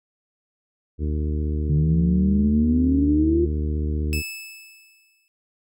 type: harmonic tone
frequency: 75.7 Hz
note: D#2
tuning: 47 cents flat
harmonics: 1 / 2 / 3 / 4 / 5 / 6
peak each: -22 / -32 / -33 / -33 / -36 / -40 dBFS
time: 0.98-4.23 s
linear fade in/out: 50 ms
type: exponential sweep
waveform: sine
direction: up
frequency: 144.8 to 352.1 Hz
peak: -17 dBFS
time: 1.69-3.46 s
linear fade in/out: 10 ms
type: tone with exponential decay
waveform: sawtooth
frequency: 2615 Hz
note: E7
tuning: 15 cents flat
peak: -22 dBFS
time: 4.13-5.28 s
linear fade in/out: 0 ms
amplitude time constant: 250 ms
effects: none